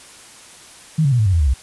sine tone with pitch steps, 157.7 / 138.88 / 122.31 / 107.71 / 94.86 / 83.54 / 73.57 / 64.79 Hz, D#3 / C#3 / B2 / A2 / F#2 / E2 / D2 / C2, +24 / +4 / -16 / -36 / +44 / +24 / +4 / -16 cents, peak -12 dBFS, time 0.98-1.54 s, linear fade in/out 10 ms, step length 70 ms, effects white hiss -42 dBFS RMS until 1.62 s + resampled to 24000 Hz

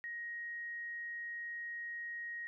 sine tone, 1881 Hz, A#6, 15 cents sharp, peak -40 dBFS, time 0.04-2.47 s, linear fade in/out 0 ms, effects none

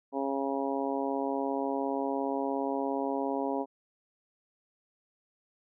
harmonic tone, 137.2 Hz, C#3, 17 cents flat, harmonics 2 / 3 / 4 / 5 / 6 / 7, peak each -33 / -35 / -36 / -37 / -38 / -38 dBFS, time 0.12-3.66 s, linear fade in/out 50 ms, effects none

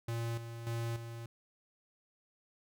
square tone with tremolo, 116.1 Hz, A#2, 7 cents flat, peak -35 dBFS, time 0.08-1.26 s, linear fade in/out 5 ms, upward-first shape square, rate 1.7 Hz, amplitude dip 60%, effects none

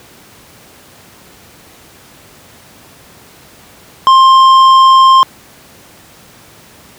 sine tone with tanh clipping, 1056 Hz, C6, 16 cents sharp, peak -4 dBFS, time 4.07-5.23 s, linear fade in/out 0 ms, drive 9 dB, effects pink hiss -40 dBFS RMS until 6.98 s + high-pass 80 Hz 12 dB/octave

